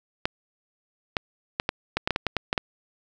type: clicks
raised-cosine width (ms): 0.3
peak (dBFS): -7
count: 12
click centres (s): 0.255 / 1.168 / 1.599 / 1.691 / 1.97 / 2.075 / 2.107 / 2.161 / 2.267 / 2.367 / 2.529 / 2.578
effects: none

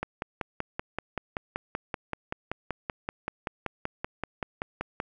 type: click train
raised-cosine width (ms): 0.5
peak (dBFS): -15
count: 27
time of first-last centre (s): 0.03-5.001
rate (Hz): 5.23
effects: none

